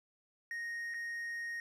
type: tone with dropouts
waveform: triangle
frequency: 1864.7 Hz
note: A#6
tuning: in tune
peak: -36 dBFS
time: 0.51-1.6 s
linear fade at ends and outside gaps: 1 ms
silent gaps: 0.939-0.943 s
effects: resampled to 32000 Hz